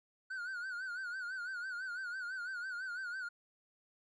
triangle tone with vibrato, 1480 Hz, F#6, in tune, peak -37 dBFS, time 0.3-3.29 s, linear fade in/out 10 ms, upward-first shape sine, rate 6 Hz, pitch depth 94 cents each way, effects resampled to 22050 Hz

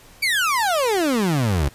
30% pulse exponential sweep, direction down, 2360 to 65 Hz, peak -15 dBFS, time 0.22-1.69 s, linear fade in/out 10 ms, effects pink hiss -48 dBFS RMS until 1.74 s + resampled to 32000 Hz

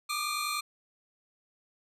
25% pulse tone cluster, 1174 / 1224 / 4188 Hz, D6 / D#6 / C8, -1 / -29 / +1 cents, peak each -31 dBFS, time 0.09-0.61 s, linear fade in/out 10 ms, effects resampled to 32000 Hz

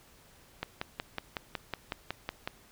click train, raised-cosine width 0.3 ms, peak -17 dBFS, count 11, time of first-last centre 0.63-2.475 s, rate 5.42 Hz, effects pink hiss -59 dBFS RMS until 2.71 s

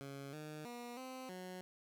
15% pulse tone with pitch steps, 138.7 / 152.8 / 240.6 / 258.9 / 183.4 Hz, C#3 / D#3 / B3 / C4 / F#3, +1 / -31 / -45 / -18 / -15 cents, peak -40 dBFS, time 0.01-1.61 s, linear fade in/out 0 ms, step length 320 ms, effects none

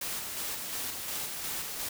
white noise with tremolo, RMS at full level -35 dBFS, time 0.01-1.89 s, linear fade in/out 5 ms, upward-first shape square, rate 2.8 Hz, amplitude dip 30%, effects none

